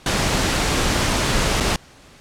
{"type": "noise with dropouts", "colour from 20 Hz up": "pink", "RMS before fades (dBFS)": -19, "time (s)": [0.06, 1.76], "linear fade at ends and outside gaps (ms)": 2, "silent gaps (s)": [1.602, 1.606], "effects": ["pink hiss -47 dBFS RMS until 2.2 s", "low-pass 8000 Hz 12 dB/octave"]}